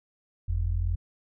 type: tone pair together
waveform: sine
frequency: 46.25 / 87.31 Hz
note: F#1 / F2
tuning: 0 / 0 cents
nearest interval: major seventh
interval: 1100 cents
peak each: -27 dBFS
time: 0.48-0.96 s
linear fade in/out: 10 ms
effects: none